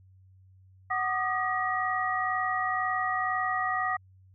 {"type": "tone cluster", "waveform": "sine", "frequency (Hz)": [744, 1168, 1230, 1907], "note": ["F#5", "D6", "D#6", "A#6"], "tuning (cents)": [9, -10, -20, 39], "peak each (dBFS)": [-31, -39, -30, -31], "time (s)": [0.9, 3.97], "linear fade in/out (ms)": 10, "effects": ["added 94 Hz sine -54 dBFS peak until 4.34 s"]}